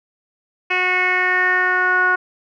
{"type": "tone with low-pass filter sweep", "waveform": "10% pulse", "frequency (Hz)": 365.7, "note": "F#4", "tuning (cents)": -20, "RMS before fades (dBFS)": -17, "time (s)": [0.7, 2.16], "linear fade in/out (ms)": 10, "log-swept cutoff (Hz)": [2500, 1400], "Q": 5.7, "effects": []}